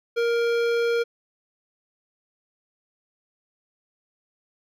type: tone with hard clipping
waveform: sine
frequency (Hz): 468.4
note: A#4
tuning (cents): +8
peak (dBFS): -22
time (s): 0.16-1.04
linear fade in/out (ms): 20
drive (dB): 15
effects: none